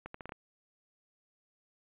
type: accelerating click train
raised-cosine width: 0.5 ms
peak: -27 dBFS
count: 6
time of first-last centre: 0.06-0.321 s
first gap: 84 ms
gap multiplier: 0.76
effects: resampled to 8000 Hz